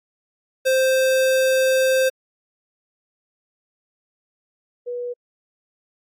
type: tone pair in turn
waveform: square / sine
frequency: 523.3 / 487.1 Hz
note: C5 / B4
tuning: 0 / -24 cents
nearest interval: minor second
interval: 124 cents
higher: first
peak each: -16 / -25 dBFS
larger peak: first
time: 0.65-2.1 / 4.86-5.14 s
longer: first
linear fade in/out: 20 ms
effects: AAC 64 kbps